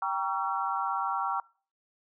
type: chord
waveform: sine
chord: G diminished seventh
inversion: none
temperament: just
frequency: 784 / 940.8 / 1128.9 / 1354.7 Hz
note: G5 / Bb5 / Db6 / Fb6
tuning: 0 / +16 / +31 / +47 cents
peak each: -33 dBFS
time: 0.02-1.4 s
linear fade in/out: 2 ms
effects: noise-tail reverb RT60 0.4 s tail -23 dB re dry